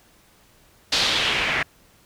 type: noise with low-pass filter sweep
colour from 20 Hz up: white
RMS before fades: -22 dBFS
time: 0.92-1.63 s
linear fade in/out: 5 ms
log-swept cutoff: 4500 to 2000 Hz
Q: 2.4
effects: pink hiss -56 dBFS RMS until 2.05 s